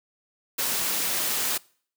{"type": "noise with amplitude modulation", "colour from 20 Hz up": "white", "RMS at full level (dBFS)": -25, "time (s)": [0.58, 1.58], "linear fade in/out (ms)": 10, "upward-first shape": "sine", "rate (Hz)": 255, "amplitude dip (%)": 30, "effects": ["noise-tail reverb RT60 0.5 s tail -24 dB re dry", "high-pass 150 Hz 12 dB/octave"]}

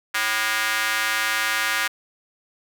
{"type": "tone with high-pass filter", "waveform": "square", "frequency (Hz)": 110, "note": "A2", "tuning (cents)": 0, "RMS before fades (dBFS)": -23, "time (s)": [0.14, 1.88], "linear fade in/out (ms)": 10, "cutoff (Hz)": 1600, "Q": 2, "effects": []}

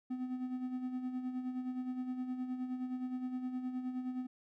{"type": "tone with tremolo", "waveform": "triangle", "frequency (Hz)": 253.6, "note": "B3", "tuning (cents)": 46, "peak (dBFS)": -32, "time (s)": [0.1, 4.27], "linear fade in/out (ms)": 10, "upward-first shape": "sine", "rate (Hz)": 9.6, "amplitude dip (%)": 55, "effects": []}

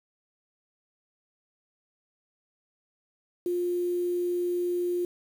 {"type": "tone with quantisation", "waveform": "sine", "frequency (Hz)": 353.3, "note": "F4", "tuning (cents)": 20, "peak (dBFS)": -25, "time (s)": [3.46, 5.05], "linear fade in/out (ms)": 2, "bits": 8, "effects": []}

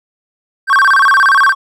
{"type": "tone with vibrato", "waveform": "triangle", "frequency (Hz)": 1318.5, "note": "E6", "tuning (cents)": 0, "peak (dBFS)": -4, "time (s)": [0.67, 1.55], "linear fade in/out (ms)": 50, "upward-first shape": "square", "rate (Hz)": 17, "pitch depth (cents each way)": 300, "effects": []}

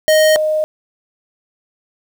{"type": "tone pair in turn", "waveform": ["square", "sine"], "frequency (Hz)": [622.3, 618.4], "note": ["D#5", "D#5"], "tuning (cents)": [0, -11], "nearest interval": "unison", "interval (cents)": 11, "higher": "first", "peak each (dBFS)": [-9, -13], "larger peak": "first", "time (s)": [[0.08, 0.36], [0.36, 0.64]], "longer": "neither", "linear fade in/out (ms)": 0, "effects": ["7-bit"]}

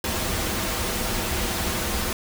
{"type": "noise with comb filter", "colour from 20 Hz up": "pink", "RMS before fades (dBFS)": -26, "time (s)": [0.04, 2.13], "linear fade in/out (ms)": 2, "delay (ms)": 7, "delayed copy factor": -0.5, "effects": []}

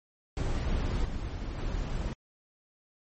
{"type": "noise with level steps", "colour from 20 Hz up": "brown", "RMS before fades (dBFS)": [-29, -35, -32], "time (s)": [0.37, 2.13], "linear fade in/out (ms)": 0, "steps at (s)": [1.05, 1.58], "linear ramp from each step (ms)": 5, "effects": ["MP3 32 kbps"]}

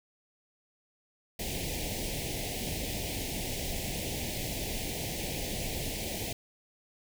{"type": "band-stop noise", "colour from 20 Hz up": "pink", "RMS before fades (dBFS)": -35, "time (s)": [1.39, 6.33], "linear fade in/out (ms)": 5, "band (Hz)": [800, 2000], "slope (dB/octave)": 48, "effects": []}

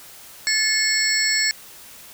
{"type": "tone cluster", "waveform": "sine", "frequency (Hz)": [1741, 2171, 4366, 5400, 7710], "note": ["A6", "C#7", "C#8", "E8", "B8"], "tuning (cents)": [-19, -37, -27, 41, -43], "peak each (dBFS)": -24, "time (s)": [0.47, 1.51], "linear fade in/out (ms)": 0, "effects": ["white hiss -43 dBFS RMS until 2.13 s"]}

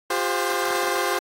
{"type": "tone cluster", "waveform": "15% pulse", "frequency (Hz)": [355.5, 401.6, 521], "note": ["F4", "G4", "C5"], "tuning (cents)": [31, 42, -7], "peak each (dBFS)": -20, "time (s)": [0.1, 1.19], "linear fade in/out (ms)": 5, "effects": ["AAC 48 kbps"]}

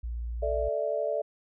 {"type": "tone", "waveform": "sine", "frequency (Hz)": 58.3, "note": "A#1", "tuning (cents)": 1, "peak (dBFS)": -31, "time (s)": [0.03, 0.69], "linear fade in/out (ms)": 10}
{"type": "chord", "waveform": "sine", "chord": "A suspended fourth", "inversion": "none", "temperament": "equal", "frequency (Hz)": [440, 587.3, 659.3], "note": ["A4", "D5", "E5"], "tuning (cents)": [0, 0, 0], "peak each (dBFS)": [-33, -29, -32], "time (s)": [0.42, 1.22], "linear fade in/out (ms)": 10}
{"effects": []}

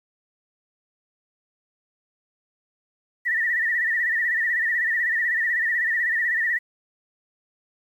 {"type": "tone with vibrato", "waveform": "sine", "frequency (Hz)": 1864.7, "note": "A#6", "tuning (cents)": 0, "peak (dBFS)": -20, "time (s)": [3.25, 6.59], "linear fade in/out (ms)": 20, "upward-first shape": "sine", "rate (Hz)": 16, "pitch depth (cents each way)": 92, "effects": ["9-bit"]}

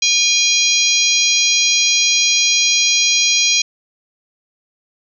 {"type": "harmonic tone", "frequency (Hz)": 814, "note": "G#5", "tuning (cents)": -35, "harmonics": [3, 4, 5, 6, 7, 8], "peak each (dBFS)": [-18, -19, -18, -22, -18, -20], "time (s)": [0.02, 3.62], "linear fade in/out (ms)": 5, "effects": []}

